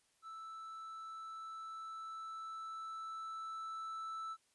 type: tone with level ramp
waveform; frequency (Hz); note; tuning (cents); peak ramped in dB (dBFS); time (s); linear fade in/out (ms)
triangle; 1318.5; E6; 0; -45 to -39; 0.22-4.37; 50
effects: white hiss -75 dBFS RMS until 4.54 s + resampled to 24000 Hz